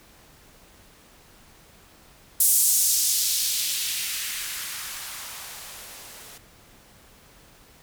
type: noise with band-pass filter sweep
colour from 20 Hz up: violet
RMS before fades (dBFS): -26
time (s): 2.4-6.38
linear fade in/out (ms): 5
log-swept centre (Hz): 9300 to 370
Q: 1.2
effects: pink hiss -53 dBFS RMS until 7.82 s

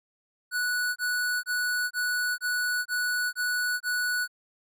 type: tone bursts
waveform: square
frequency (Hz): 1475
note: F#6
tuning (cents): -6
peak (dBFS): -26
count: 8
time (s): 0.51-4.278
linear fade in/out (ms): 50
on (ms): 450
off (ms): 24
effects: none

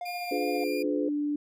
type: tone with tremolo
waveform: triangle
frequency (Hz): 707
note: F5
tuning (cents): +21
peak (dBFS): -30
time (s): 0.01-0.64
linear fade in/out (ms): 2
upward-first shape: sine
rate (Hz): 15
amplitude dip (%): 40
type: tone with vibrato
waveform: 30% pulse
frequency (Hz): 2402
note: D7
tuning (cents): +38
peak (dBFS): -34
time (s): 0.05-0.83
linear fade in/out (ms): 10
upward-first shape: sine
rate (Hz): 2.9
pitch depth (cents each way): 9
type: chord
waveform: sine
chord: D diminished seventh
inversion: none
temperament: just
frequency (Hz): 293.7 / 352.4 / 422.9 / 507.5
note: D4 / F4 / Ab4 / Cb5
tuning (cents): 0 / +16 / +31 / +47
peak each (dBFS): -31 / -34 / -32 / -32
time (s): 0.31-1.09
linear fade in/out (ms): 5
type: tone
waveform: sine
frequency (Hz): 293.7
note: D4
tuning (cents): 0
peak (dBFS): -26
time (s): 0.84-1.36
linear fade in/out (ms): 5
effects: none

